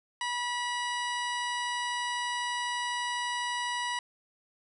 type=harmonic tone; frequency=972 Hz; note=B5; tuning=28 cents flat; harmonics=1 / 2 / 3 / 4 / 5 / 6 / 8 / 9 / 10; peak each=-33 / -35 / -38 / -42 / -46 / -47 / -48 / -49 / -52 dBFS; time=0.21-3.99 s; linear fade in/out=2 ms; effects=none